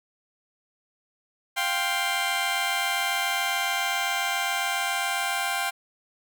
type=chord; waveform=15% pulse; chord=F suspended second; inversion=none; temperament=just; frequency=698.5 / 785.8 / 1047.7 Hz; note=F5 / G5 / C6; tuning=0 / +4 / +2 cents; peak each=-24 / -21 / -25 dBFS; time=1.56-5.71 s; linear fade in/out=20 ms; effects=none